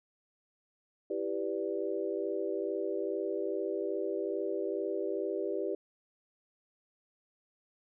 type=chord; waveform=sine; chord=E minor seventh; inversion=none; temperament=equal; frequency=329.6 / 392 / 493.9 / 587.3 Hz; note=E4 / G4 / B4 / D5; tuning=0 / 0 / 0 / 0 cents; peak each=-38 / -34 / -38 / -39 dBFS; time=1.1-5.75 s; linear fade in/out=5 ms; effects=none